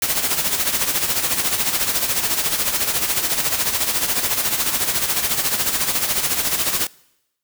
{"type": "noise with tremolo", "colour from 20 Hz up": "white", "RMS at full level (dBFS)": -18, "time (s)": [0.02, 6.87], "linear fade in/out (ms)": 2, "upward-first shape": "sine", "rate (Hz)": 14, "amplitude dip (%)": 60, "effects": ["noise-tail reverb RT60 0.9 s tail -24 dB re dry"]}